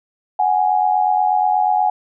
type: tone pair together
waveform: sine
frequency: 742.3 / 830.6 Hz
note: F#5 / G#5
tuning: +5 / 0 cents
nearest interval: major second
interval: 195 cents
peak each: -16 dBFS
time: 0.39-1.9 s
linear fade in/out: 5 ms
effects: none